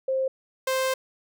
sine / sawtooth tone pair in turn, 528 / 523.7 Hz, C5 / C5, +16 / +1 cents, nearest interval unison, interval 15 cents, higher first, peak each -22 / -19 dBFS, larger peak second, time 0.08-0.28 / 0.67-0.94 s, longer second, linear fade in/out 5 ms, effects none

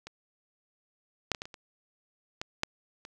clicks, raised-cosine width 0.2 ms, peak -25 / -9 / -19 / -20 / -26 / -28 / -17 / -10 / -27 dBFS, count 9, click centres 0.07 / 1.317 / 1.348 / 1.419 / 1.455 / 1.542 / 2.415 / 2.634 / 3.051 s, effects none

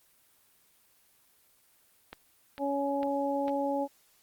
click train, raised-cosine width 0.3 ms, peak -25 dBFS, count 4, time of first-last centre 2.13-3.481 s, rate 2.22 Hz
harmonic tone, 280 Hz, C#4, 18 cents sharp, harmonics 1 / 2 / 3, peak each -32 / -31 / -33 dBFS, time 2.58-3.88 s, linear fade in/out 50 ms
effects white hiss -65 dBFS RMS until 4.22 s + Opus 24 kbps

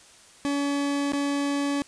40% pulse tone with dropouts, 283.5 Hz, C#4, 39 cents sharp, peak -23 dBFS, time 0.45-1.82 s, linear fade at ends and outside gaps 0 ms, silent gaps 1.121-1.134 s, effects white hiss -52 dBFS RMS until 1.87 s + resampled to 22050 Hz

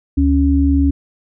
sine tone pair together, 73.42 / 277.2 Hz, D2 / C#4, 0 / 0 cents, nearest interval octave + major seventh, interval 2300 cents, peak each -13 dBFS, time 0.17-0.91 s, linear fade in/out 10 ms, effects none

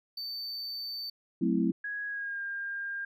triangle tone, 4559 Hz, C#8, 48 cents sharp, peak -34 dBFS, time 0.17-1.1 s, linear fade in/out 5 ms
sine chord, F# half-diminished seventh, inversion none, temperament equal, 185 / 220 / 261.6 / 329.6 Hz, F#3 / A3 / C4 / E4, 0 / 0 / 0 / 0 cents, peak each -30 dBFS, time 1.41-1.72 s, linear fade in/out 10 ms
sine tone with pitch glide, 1661.2 to 1605.5 Hz, G#6 to G6, 0 to +41 cents, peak -33 dBFS, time 1.84-3.05 s, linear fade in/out 5 ms, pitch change -59 cents, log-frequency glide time 2.07-2.41 s
effects none

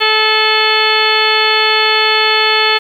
harmonic tone, 434.4 Hz, A4, 22 cents flat, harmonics 1 / 2 / 3 / 4 / 5 / 6 / 7 / 8 / 10, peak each -18 / -18 / -18 / -18 / -18 / -18 / -18 / -18 / -18 dBFS, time 0-2.79 s, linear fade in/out 20 ms, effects 7-bit

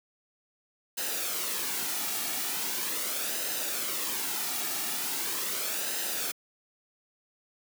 white noise with flanger, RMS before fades -32 dBFS, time 0.97-6.32 s, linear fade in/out 10 ms, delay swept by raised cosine 0.88 to 1.98 ms, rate 0.4 Hz, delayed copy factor -0.5, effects high-pass 200 Hz 12 dB/octave

